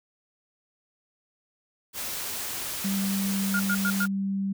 white noise, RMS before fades -33 dBFS, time 1.93-4.08 s, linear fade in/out 50 ms
sine tone, 195.6 Hz, G3, 4 cents flat, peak -25 dBFS, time 2.84-4.53 s, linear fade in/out 10 ms
sine tone bursts, 1422 Hz, F6, 31 cents sharp, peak -24 dBFS, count 4, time 3.54-4.056 s, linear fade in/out 2 ms, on 54 ms, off 100 ms
effects none

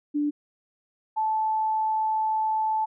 sine tone pair in turn, 293.7 / 872.8 Hz, D4 / A5, 0 / -14 cents, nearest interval octave + perfect fifth, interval 1886 cents, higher second, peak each -22 dBFS, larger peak neither, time 0.14-0.31 / 1.16-2.86 s, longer second, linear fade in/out 20 ms, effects none

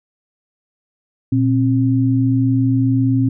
sine tone pair together, 118.71 / 266.5 Hz, A#2 / C4, +32 / +32 cents, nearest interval octave + major second, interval 1400 cents, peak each -15 dBFS, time 1.32-3.29 s, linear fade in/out 5 ms, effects none

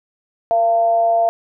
sine tone with amplitude modulation, 683 Hz, F5, 39 cents flat, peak -10 dBFS, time 0.51-1.29 s, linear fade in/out 0 ms, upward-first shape sine, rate 217 Hz, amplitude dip 45%, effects none

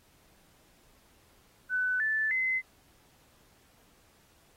sine tone with pitch steps, 1500 / 1753.2 / 2049 Hz, F#6 / A6 / C7, +23 / -7 / -37 cents, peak -26 dBFS, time 1.69-2.62 s, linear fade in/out 50 ms, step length 310 ms, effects pink hiss -64 dBFS RMS until 4.56 s + AAC 48 kbps

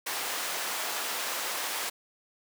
pink high-pass noise, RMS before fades -33 dBFS, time 0.06-1.9 s, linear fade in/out 10 ms, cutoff 690 Hz, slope 12 dB/octave, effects none

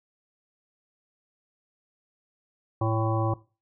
harmonic tone with a mistuned harmonic, 111.6 Hz, A2, 25 cents sharp, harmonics 1 / 3 / 5 / 7 / 9 / 10, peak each -25 / -30 / -32 / -33 / -35 / -35 dBFS, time 2.81-3.34 s, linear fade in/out 5 ms, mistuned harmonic 1, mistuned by -17 cents, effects noise-tail reverb RT60 0.3 s tail -18 dB re dry

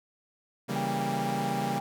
sawtooth chord, C# diminished seventh, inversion none, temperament equal, 138.59 / 164.81 / 196 / 233.1 Hz, C#3 / E3 / G3 / Bb3, 0 / 0 / 0 / 0 cents, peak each -31 / -34 / -30 / -31 dBFS, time 0.68-1.8 s, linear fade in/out 20 ms
sine tone, 800 Hz, G5, 35 cents sharp, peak -31 dBFS, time 0.76-1.8 s, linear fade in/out 0 ms
effects none

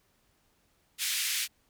pink band-pass noise, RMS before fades -31 dBFS, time 0.98-1.48 s, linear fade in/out 50 ms, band 2100 to 15000 Hz, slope 24 dB/octave, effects pink hiss -70 dBFS RMS until 1.69 s

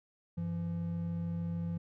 triangle tone pair together, 96.27 / 169.8 Hz, G2 / F3, -31 / -48 cents, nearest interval minor seventh, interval 983 cents, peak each -38 / -32 dBFS, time 0.37-1.78 s, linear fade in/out 10 ms, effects none

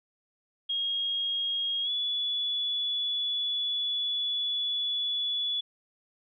sine tone with pitch glide, 3267 to 3423 Hz, G#7 to A7, -29 to -48 cents, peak -27 dBFS, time 0.69-5.61 s, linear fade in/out 10 ms, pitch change +81 cents, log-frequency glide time 1.83-1.9 s, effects none

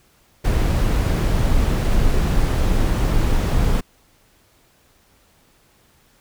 brown noise, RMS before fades -17 dBFS, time 0.44-3.81 s, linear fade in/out 10 ms, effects pink hiss -57 dBFS RMS until 6.2 s

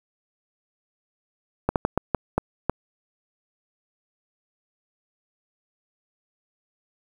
slowing click train, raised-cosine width 1 ms, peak -6 dBFS, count 7, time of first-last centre 1.69-2.696 s, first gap 68 ms, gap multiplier 1.36, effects 7-bit

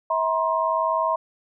sine tone cluster, 645 / 954 / 1054 Hz, E5 / A#5 / C6, -38 / +40 / +12 cents, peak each -24 dBFS, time 0.1-1.16 s, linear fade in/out 5 ms, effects none

